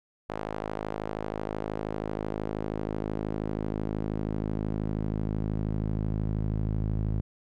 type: tone with band-pass filter sweep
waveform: sawtooth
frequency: 52.9 Hz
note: G#1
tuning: 33 cents sharp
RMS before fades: -31 dBFS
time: 0.29-7.21 s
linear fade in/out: 10 ms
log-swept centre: 720 to 120 Hz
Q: 0.9
effects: none